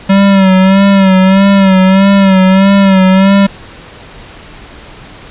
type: tone with vibrato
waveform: square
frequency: 192.7 Hz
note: G3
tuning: 29 cents flat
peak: -4 dBFS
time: 0.09-3.47 s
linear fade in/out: 10 ms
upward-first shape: sine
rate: 1.6 Hz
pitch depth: 51 cents each way
effects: pink hiss -32 dBFS RMS until 5.3 s + resampled to 8000 Hz